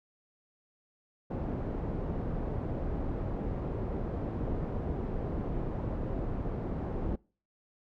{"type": "low-pass noise", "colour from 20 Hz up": "pink", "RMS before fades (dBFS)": -34, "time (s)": [1.3, 7.16], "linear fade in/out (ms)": 10, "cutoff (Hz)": 560, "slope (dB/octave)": 12, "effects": ["noise-tail reverb RT60 0.4 s tail -25 dB re dry"]}